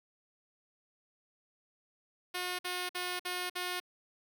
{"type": "tone bursts", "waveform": "5% pulse", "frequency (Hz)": 360, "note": "F#4", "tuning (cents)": -47, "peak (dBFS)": -23, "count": 5, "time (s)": [2.34, 3.802], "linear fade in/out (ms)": 10, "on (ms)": 250, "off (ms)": 53, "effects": []}